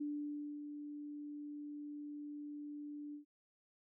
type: tone with ADSR envelope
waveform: sine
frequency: 293.7 Hz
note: D4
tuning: in tune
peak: -37 dBFS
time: 0-3.25 s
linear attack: 13 ms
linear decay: 590 ms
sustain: -7 dB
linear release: 110 ms
effects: none